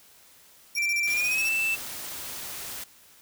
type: tone bursts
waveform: sawtooth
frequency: 5588 Hz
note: F8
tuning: in tune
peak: -28 dBFS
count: 11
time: 0.75-1.488 s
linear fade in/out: 2 ms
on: 38 ms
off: 32 ms
type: tone with pitch glide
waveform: triangle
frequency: 2349 to 2652 Hz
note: D7 to E7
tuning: 0 to +10 cents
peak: -22 dBFS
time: 0.76-1.76 s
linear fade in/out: 20 ms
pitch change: +210 cents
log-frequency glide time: 1.1-1.48 s
type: noise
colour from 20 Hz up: white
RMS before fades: -37 dBFS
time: 1.07-2.84 s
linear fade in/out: 5 ms
effects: white hiss -55 dBFS RMS until 3.21 s